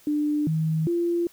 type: tone with pitch steps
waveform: sine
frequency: 297.5 / 158.6 / 343.6 Hz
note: D4 / D#3 / F4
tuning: +22 / +33 / -28 cents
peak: -21 dBFS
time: 0.07-1.27 s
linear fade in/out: 2 ms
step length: 400 ms
effects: white hiss -55 dBFS RMS until 1.32 s